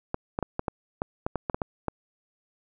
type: clicks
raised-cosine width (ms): 1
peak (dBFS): -13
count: 12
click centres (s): 0.144 / 0.389 / 0.427 / 0.594 / 0.682 / 1.019 / 1.265 / 1.357 / 1.498 / 1.545 / 1.618 / 1.883
effects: none